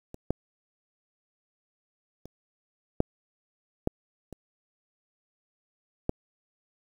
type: clicks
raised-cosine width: 2 ms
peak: -27 / -12 / -30 / -8 / -11 / -27 / -12 dBFS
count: 7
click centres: 0.144 / 0.306 / 2.256 / 3.004 / 3.874 / 4.327 / 6.094 s
effects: 8-bit